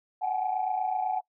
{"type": "tone cluster", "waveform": "sine", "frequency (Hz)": [740, 768, 849], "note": ["F#5", "G5", "G#5"], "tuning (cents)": [0, -36, 38], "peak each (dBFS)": [-28, -32, -31], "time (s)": [0.21, 1.21], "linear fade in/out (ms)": 20, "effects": ["noise-tail reverb RT60 0.1 s tail -22 dB re dry", "tanh soft clip ceiling -18 dBFS"]}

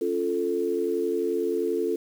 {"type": "chord", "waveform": "sine", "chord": "Db augmented", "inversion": "none", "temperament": "equal", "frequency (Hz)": [277.2, 349.2, 440], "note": ["Db4", "F4", "A4"], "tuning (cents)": [0, 0, 0], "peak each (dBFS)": [-32, -27, -26], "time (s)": [0.01, 1.96], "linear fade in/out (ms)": 5, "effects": ["8-bit"]}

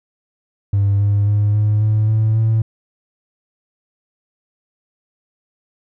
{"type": "tone with pitch steps", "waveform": "triangle", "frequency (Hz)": [100, 101.81, 103.65, 105.52, 107.43, 109.37, 111.34], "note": ["G2", "G#2", "G#2", "G#2", "A2", "A2", "A2"], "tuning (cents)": [35, -34, -3, 28, -41, -10, 21], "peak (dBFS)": -9, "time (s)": [0.73, 2.62], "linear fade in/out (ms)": 5, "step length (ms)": 270, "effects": ["tanh soft clip ceiling -8 dBFS"]}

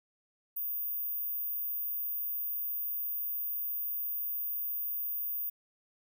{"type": "tone", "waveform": "sine", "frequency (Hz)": 14917, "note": "A#9", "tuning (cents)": 0, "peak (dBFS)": -32, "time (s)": [0.56, 5.5], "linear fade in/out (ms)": 10, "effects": []}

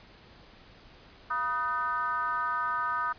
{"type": "tone with frequency modulation", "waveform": "sine", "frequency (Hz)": 1244.5, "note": "D#6", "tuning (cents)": 0, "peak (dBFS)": -27, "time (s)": [1.3, 3.13], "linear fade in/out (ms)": 10, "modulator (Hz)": 276, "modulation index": 1, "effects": ["pink hiss -54 dBFS RMS until 3.18 s", "resampled to 11025 Hz"]}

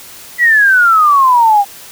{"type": "exponential sweep", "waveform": "sine", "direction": "down", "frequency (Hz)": [1975.5, 787], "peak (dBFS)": -5, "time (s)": [0.38, 1.65], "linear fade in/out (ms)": 50, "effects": ["white hiss -34 dBFS RMS until 1.91 s"]}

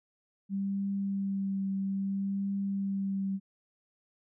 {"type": "tone with vibrato", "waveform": "sine", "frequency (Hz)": 196, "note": "G3", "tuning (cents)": 0, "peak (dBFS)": -29, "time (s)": [0.49, 3.4], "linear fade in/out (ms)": 50, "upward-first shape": "triangle", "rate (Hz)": 0.61, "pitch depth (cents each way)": 18, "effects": []}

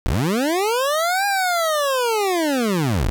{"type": "linear two-way sweep", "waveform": "25% pulse", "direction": "up then down", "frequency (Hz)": [32.7, 815, 32.7], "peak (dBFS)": -14, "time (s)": [0.06, 3.1], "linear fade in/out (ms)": 0, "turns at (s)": 1.26, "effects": []}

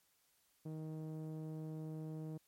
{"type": "tone with low-pass filter", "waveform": "sawtooth", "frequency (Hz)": 156.9, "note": "D#3", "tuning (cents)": 15, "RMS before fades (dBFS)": -45, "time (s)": [0.65, 2.38], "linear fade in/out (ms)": 10, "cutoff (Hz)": 470, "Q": 0.9, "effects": ["white hiss -75 dBFS RMS until 2.47 s", "MP3 64 kbps"]}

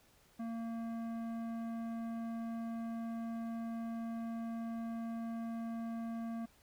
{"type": "tone with tanh clipping", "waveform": "triangle", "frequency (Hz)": 229, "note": "A#3", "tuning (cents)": -31, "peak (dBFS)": -40, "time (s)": [0.39, 6.46], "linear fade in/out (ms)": 10, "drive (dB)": 17, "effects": ["pink hiss -67 dBFS RMS until 6.62 s"]}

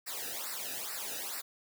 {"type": "noise with flanger", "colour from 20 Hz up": "white", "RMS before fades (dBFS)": -39, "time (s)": [0.06, 1.42], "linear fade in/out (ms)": 20, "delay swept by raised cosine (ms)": [0.3, 0.94], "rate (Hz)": 2.3, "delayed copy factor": -0.95, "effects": []}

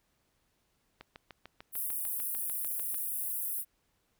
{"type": "click train", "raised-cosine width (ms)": 0.3, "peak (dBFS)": -30, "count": 14, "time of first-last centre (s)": [1.01, 2.945], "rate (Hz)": 6.72}
{"type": "high-pass noise", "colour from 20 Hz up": "pink", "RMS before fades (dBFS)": -35, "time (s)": [1.72, 3.65], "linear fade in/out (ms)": 50, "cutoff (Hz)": 10000, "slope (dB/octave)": 48}
{"effects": ["pink hiss -75 dBFS RMS until 4.19 s"]}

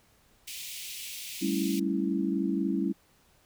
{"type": "high-pass noise", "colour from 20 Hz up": "pink", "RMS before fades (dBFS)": -40, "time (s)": [0.47, 1.8], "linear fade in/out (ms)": 10, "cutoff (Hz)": 2300, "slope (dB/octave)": 48}
{"type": "chord", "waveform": "sine", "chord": "A dominant seventh", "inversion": "third", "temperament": "equal", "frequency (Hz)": [196, 220, 277.2, 329.6], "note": ["G3", "A3", "C#4", "E4"], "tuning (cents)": [0, 0, 0, 0], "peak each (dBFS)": [-30, -35, -31, -31], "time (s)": [1.41, 2.93], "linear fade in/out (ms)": 20}
{"effects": ["pink hiss -64 dBFS RMS until 3.45 s"]}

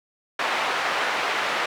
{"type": "band-pass noise", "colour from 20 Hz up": "pink", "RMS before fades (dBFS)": -25, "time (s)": [0.39, 1.66], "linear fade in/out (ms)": 5, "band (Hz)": [750, 2600], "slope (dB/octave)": 12, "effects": []}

